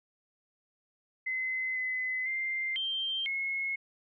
sine tone with pitch steps, 2045 / 2026 / 2094 / 3153 / 2173 Hz, C7 / B6 / C7 / G7 / C#7, -40 / +44 / +1 / +9 / -35 cents, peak -30 dBFS, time 1.26-3.76 s, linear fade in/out 10 ms, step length 500 ms, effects none

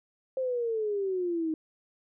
sine exponential sweep, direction down, 530 to 311.1 Hz, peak -27 dBFS, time 0.37-1.54 s, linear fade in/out 2 ms, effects none

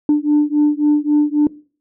sine beating tone pair, 295 / 298.7 Hz, D4 / D4, +8 / +29 cents, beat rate 3.7 Hz, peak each -13 dBFS, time 0.09-1.47 s, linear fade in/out 2 ms, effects noise-tail reverb RT60 0.4 s tail -21 dB re dry + tanh soft clip ceiling -7 dBFS

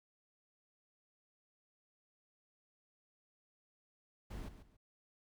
brown noise with echo, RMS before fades -45 dBFS, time 4.3-4.49 s, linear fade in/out 10 ms, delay 140 ms, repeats 2, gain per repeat -11 dB, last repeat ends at 4.77 s, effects none

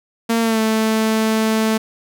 sawtooth tone with pitch glide, 229 to 220.1 Hz, A#3 to A3, -31 to +1 cents, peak -11 dBFS, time 0.29-1.78 s, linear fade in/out 10 ms, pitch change -68 cents, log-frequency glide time 0.41-0.6 s, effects none

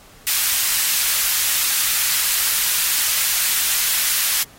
white high-pass noise, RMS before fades -19 dBFS, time 0.27-4.43 s, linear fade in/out 0 ms, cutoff 1500 Hz, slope 12 dB/octave, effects pink hiss -47 dBFS RMS until 4.58 s + AAC 48 kbps

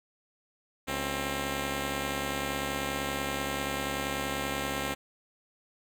5% pulse tone pair together, 70.34 / 266 Hz, C#2 / C4, +26 / +29 cents, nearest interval octave + major seventh, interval 2303 cents, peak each -23 / -21 dBFS, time 0.87-4.95 s, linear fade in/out 20 ms, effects none

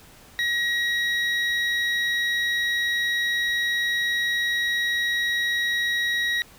triangle tone pair together, 1900 / 3820 Hz, A#6 / A#7, +33 / +42 cents, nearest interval octave, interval 1209 cents, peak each -21 / -26 dBFS, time 0.39-6.42 s, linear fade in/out 0 ms, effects pink hiss -50 dBFS RMS until 6.58 s

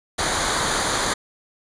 pink noise with comb filter, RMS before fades -22 dBFS, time 0.18-1.14 s, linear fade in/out 10 ms, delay 0.37 ms, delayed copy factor -0.65, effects resampled to 22050 Hz

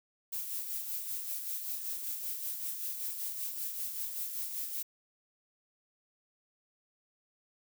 violet noise with tremolo, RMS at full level -36 dBFS, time 0.32-4.83 s, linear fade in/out 10 ms, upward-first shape sine, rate 5.2 Hz, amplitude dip 45%, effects none

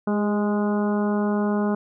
harmonic tone with a mistuned harmonic, 207.7 Hz, G#3, in tune, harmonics 1 / 2 / 3 / 4 / 5 / 6 / 7, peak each -21 / -27 / -31 / -33 / -35 / -37 / -38 dBFS, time 0.07-1.75 s, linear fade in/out 5 ms, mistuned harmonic 2, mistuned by -23 cents, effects none

